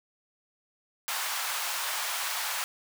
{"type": "high-pass noise", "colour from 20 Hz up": "pink", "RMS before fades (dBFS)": -32, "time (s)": [1.08, 2.64], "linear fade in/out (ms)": 0, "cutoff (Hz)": 820, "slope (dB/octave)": 24, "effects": []}